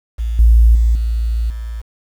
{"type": "tone with level steps", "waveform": "sine", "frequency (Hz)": 56.8, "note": "A#1", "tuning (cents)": -44, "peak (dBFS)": [-16, -5, -9, -14, -22], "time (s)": [0.18, 1.82], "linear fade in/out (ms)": 20, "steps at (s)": [0.39, 0.75, 0.95, 1.5], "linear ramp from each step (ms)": 2, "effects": ["7-bit"]}